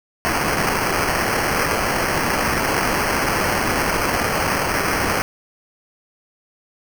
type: noise with sample-and-hold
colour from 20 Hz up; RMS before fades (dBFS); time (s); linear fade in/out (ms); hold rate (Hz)
white; -20; 0.25-5.22; 0; 3675
effects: none